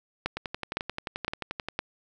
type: two click trains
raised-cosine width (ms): 0.3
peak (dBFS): -11 / -16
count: 4 / 16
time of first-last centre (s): 0.26-1.791 / 0.37-1.686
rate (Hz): 1.96 / 11.4
effects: none